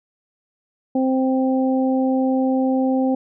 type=harmonic tone; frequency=261.6 Hz; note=C4; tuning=in tune; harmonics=1 / 2 / 3; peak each=-17 / -23 / -27 dBFS; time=0.95-3.15 s; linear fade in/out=5 ms; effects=none